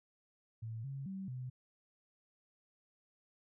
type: tone with pitch steps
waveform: sine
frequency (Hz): 112.4 / 136.8 / 192.2 / 127.1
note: A2 / C#3 / G3 / C3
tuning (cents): +37 / -23 / -34 / -50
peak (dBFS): -40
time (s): 0.62-1.5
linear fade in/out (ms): 10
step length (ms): 220
effects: none